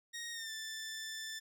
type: tone with pitch glide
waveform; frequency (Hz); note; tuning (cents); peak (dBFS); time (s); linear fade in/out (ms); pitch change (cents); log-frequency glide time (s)
15% pulse; 1871 to 1766; A#6 to A6; +6 to +6; -35; 0.13-1.4; 20; -100; 0.32-0.51
effects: none